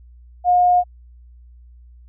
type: tone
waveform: sine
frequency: 716 Hz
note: F5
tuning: 43 cents sharp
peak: -11 dBFS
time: 0.44-0.84 s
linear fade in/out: 50 ms
effects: added 60 Hz sine -42 dBFS peak until 2.08 s